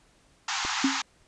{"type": "band-pass noise", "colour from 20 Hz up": "pink", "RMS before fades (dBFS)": -30, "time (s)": [0.48, 1.02], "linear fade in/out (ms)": 5, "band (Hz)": [780, 7200], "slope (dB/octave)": 96}
{"type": "clicks", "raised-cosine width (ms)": 2, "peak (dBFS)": [-24, -29], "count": 2, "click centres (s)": [0.65, 0.653]}
{"type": "tone with exponential decay", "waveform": "sine", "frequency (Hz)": 269.8, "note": "C#4", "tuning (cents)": -47, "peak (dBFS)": -17, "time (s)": [0.84, 1.02], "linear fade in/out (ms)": 5, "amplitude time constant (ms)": 38}
{"effects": ["pink hiss -62 dBFS RMS until 1.27 s", "resampled to 22050 Hz"]}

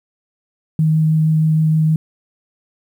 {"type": "tone with vibrato", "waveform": "sine", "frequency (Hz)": 157.2, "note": "D#3", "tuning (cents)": 18, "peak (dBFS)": -11, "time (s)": [0.79, 1.96], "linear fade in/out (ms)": 2, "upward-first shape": "triangle", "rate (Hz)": 6.4, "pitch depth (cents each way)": 10, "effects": ["8-bit"]}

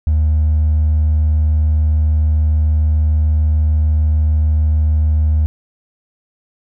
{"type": "tone with hard clipping", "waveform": "triangle", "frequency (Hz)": 76.7, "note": "D#2", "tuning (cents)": -24, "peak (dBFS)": -10, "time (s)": [0.07, 5.46], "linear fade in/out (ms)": 0, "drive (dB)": 2, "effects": []}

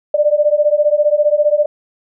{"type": "beating tone pair", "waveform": "sine", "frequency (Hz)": [587.3, 602.3], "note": ["D5", "D5"], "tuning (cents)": [0, 44], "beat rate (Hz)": 15, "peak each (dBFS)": -13, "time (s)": [0.14, 1.66], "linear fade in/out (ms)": 5, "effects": []}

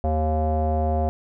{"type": "tone with low-pass filter", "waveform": "square", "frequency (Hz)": 77.78, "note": "D#2", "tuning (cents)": 0, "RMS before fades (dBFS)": -22, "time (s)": [0.04, 1.09], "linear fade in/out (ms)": 0, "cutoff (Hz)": 660, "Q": 8.7, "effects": []}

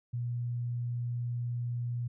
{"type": "tone", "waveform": "sine", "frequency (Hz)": 120.5, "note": "B2", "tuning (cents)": -42, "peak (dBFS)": -31, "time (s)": [0.13, 2.08], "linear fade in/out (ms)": 10, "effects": []}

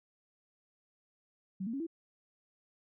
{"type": "tone with pitch steps", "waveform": "sine", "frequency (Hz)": [190, 228.6, 275, 330.8], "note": ["F#3", "A#3", "C#4", "E4"], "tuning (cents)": [46, -34, -14, 6], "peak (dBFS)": -34, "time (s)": [1.6, 1.868], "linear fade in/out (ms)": 10, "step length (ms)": 67, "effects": []}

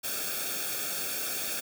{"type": "noise with comb filter", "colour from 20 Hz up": "white", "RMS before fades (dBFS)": -33, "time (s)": [0.03, 1.61], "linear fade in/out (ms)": 20, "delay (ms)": 1, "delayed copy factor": -0.8, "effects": []}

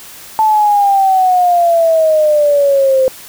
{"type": "exponential sweep", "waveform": "sine", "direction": "down", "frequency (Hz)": [880, 518], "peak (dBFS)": -7, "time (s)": [0.39, 3.08], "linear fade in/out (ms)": 0, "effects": ["white hiss -34 dBFS RMS until 3.28 s"]}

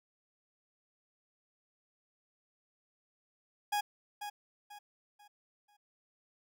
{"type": "tone with echo", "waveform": "40% pulse", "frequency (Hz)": 827, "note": "G#5", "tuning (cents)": -8, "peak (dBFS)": -29, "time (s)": [3.72, 3.81], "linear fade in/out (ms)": 10, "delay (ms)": 490, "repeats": 4, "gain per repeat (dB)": -9, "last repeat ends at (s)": 5.77, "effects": []}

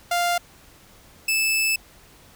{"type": "tone pair in turn", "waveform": "sawtooth", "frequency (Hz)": [698.5, 2625], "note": ["F5", "E7"], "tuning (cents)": [0, -8], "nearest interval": "octave + major seventh", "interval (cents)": 2292, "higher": "second", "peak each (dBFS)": -16, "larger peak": "neither", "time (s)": [[0.11, 0.38], [1.28, 1.76]], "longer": "second", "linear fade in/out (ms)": 5, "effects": ["pink hiss -51 dBFS RMS until 2.35 s"]}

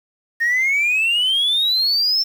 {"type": "exponential sweep", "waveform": "sine", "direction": "up", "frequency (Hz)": [1830, 5400], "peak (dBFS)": -13, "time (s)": [0.4, 2.24], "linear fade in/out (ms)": 20, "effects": ["tanh soft clip ceiling -13 dBFS", "7-bit"]}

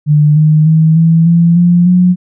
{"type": "tone with pitch steps", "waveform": "sine", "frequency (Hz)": [149.4, 154.13, 159.02, 164.06, 169.25, 174.62, 180.15], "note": ["D3", "D#3", "D#3", "E3", "E3", "F3", "F#3"], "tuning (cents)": [30, -16, 38, -8, 46, 0, -46], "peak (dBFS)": -4, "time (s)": [0.06, 2.16], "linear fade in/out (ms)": 50, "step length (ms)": 300, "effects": []}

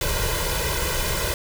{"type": "noise with comb filter", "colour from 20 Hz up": "pink", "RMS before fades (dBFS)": -24, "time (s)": [0.01, 1.34], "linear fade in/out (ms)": 2, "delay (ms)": 2, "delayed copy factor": 0.9, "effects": []}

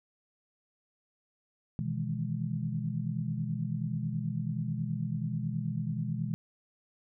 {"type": "chord", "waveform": "sine", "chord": "E major seventh", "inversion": "second", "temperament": "equal", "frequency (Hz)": [123.47, 155.56, 164.81, 207.7], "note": ["B2", "D#3", "E3", "G#3"], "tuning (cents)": [0, 0, 0, 0], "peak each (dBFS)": [-35, -36, -36, -37], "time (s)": [1.79, 6.34], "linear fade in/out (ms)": 0, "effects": []}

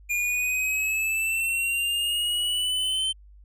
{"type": "exponential sweep", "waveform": "square", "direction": "up", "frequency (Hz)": [2414, 3100], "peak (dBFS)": -24, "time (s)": [0.09, 3.13], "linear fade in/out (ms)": 20, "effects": ["added 50 Hz sine -47 dBFS peak until 3.44 s", "resampled to 32000 Hz"]}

